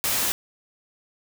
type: noise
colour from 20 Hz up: white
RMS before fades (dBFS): -24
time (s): 0.04-0.32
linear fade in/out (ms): 0
effects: none